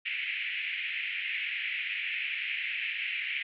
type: band-pass noise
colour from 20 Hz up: pink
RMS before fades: -34 dBFS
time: 0.05-3.43 s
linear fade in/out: 10 ms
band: 2000 to 2800 Hz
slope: 48 dB/octave
effects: none